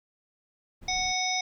brown noise, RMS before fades -44 dBFS, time 0.81-1.13 s, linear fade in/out 20 ms
harmonic tone, 740 Hz, F#5, in tune, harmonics 1 / 3 / 5 / 7 / 8, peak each -31 / -31 / -34 / -32 / -34 dBFS, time 0.88-1.41 s, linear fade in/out 5 ms
effects none

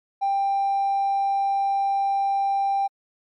sine tone with hard clipping, 790 Hz, G5, 13 cents sharp, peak -20 dBFS, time 0.21-2.88 s, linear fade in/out 20 ms, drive 1 dB, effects MP3 48 kbps

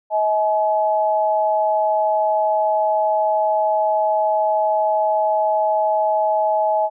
sine tone pair together, 636.8 / 850 Hz, D#5 / G#5, +40 / +40 cents, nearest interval perfect fourth, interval 500 cents, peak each -18 dBFS, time 0.1-6.9 s, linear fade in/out 50 ms, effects none

